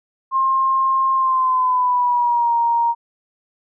sine tone with pitch glide, 1063 to 936.1 Hz, C6 to A#5, +27 to +7 cents, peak -14 dBFS, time 0.31-2.95 s, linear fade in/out 50 ms, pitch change -220 cents, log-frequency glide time 1.14-2.54 s, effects none

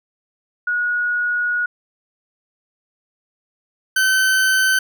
sine / 40% pulse tone pair in turn, 1453 / 1531.5 Hz, F#6 / G6, -32 / -41 cents, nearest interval minor second, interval 91 cents, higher second, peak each -17 / -13 dBFS, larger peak second, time 0.67-1.66 / 3.96-4.79 s, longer first, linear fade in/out 5 ms, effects none

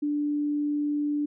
sine tone, 293.7 Hz, D4, in tune, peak -24 dBFS, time 0.02-1.26 s, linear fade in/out 10 ms, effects none

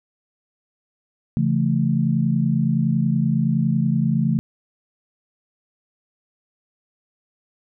sine chord, A major, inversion first, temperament equal with one note detuned, 138.59 / 168.67 / 220 Hz, C#3 / E3 / A3, 0 / +40 / 0 cents, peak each -21 dBFS, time 1.37-4.39 s, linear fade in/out 0 ms, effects none

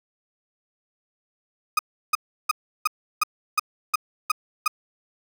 35% pulse tone bursts, 1244.5 Hz, D#6, in tune, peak -15 dBFS, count 9, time 1.77-4.679 s, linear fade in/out 5 ms, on 21 ms, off 340 ms, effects 9-bit

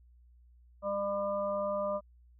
harmonic tone, 200.3 Hz, G3, 38 cents sharp, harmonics 1 / 3 / 5 / 6, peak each -42 / -31 / -41 / -39 dBFS, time 0.82-2.01 s, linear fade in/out 50 ms, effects added 60 Hz sine -57 dBFS peak until 2.39 s

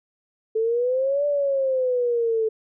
sine exponential two-way sweep, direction up then down, 436.4 to 585 to 436.4 Hz, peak -19 dBFS, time 0.55-2.49 s, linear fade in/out 10 ms, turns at 1.26 s, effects none

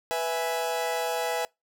40% pulse chord, E major, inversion second, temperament equal, 493.9 / 659.3 / 830.6 Hz, B4 / E5 / G#5, 0 / 0 / 0 cents, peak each -30 dBFS, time 0.11-1.45 s, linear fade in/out 0 ms, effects noise-tail reverb RT60 0.2 s tail -25 dB re dry

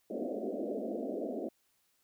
pink band-pass noise, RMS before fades -37 dBFS, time 0.1-1.49 s, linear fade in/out 5 ms, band 210 to 680 Hz, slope 96 dB/octave, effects white hiss -74 dBFS RMS until 2.03 s

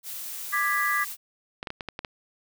blue noise, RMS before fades -36 dBFS, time 0.03-1.17 s, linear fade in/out 50 ms
sine chord, G# diminished, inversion second, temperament equal with one note detuned, 1185.6 / 1661.2 / 1975.5 Hz, D6 / G#6 / B6, +16 / 0 / 0 cents, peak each -27 dBFS, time 0.52-1.05 s, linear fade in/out 20 ms
clicks, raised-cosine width 0.3 ms, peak -17 dBFS, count 7, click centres 1.629 / 1.672 / 1.704 / 1.808 / 1.887 / 1.991 / 2.048 s
effects none

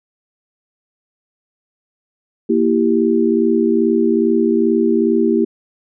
sine chord, E diminished, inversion second, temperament equal, 233.1 / 329.6 / 392 Hz, Bb3 / E4 / G4, 0 / 0 / 0 cents, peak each -16 dBFS, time 2.49-5.45 s, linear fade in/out 10 ms, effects none

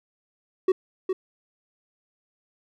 triangle tone with echo, 375.5 Hz, F#4, 26 cents sharp, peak -14 dBFS, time 0.68-0.72 s, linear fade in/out 5 ms, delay 410 ms, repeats 1, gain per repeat -6 dB, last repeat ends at 1.13 s, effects none

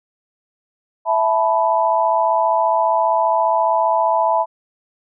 sine chord, E suspended fourth, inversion none, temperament equal with one note detuned, 659.3 / 872.9 / 987.8 Hz, E5 / A5 / B5, 0 / -14 / 0 cents, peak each -18 dBFS, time 1.05-4.46 s, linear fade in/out 50 ms, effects none

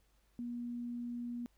sine tone, 240 Hz, B3, 49 cents flat, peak -38 dBFS, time 0.39-1.46 s, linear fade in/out 0 ms, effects added 50 Hz sine -70 dBFS peak until 1.57 s + pink hiss -75 dBFS RMS until 1.57 s

